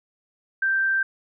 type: tone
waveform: sine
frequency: 1568 Hz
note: G6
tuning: in tune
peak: -19 dBFS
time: 0.62-1.03 s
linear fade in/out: 5 ms
effects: none